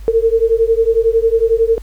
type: beating tone pair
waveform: sine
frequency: 448.9 / 459.9 Hz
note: A4 / A#4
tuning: +35 / -23 cents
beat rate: 11 Hz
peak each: -13 / -13 dBFS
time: 0.08-1.78 s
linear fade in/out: 0 ms
effects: added 50 Hz sine -28 dBFS peak until 1.82 s + pink hiss -48 dBFS RMS until 1.82 s